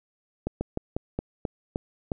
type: slowing click train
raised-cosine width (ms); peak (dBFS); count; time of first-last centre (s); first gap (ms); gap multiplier
2; -14; 8; 0.47-2.118; 140; 1.17
effects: none